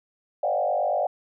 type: tone with frequency modulation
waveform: sine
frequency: 659.3 Hz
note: E5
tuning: in tune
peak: -21 dBFS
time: 0.43-1.07 s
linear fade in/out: 5 ms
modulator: 48.9 Hz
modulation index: 2.3
effects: none